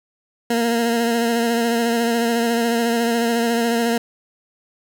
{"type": "tone with vibrato", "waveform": "20% pulse", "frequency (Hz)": 233.1, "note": "A#3", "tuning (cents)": 0, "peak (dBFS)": -12, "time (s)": [0.5, 3.98], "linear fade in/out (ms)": 5, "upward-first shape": "sine", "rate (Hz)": 14, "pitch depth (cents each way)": 29, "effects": []}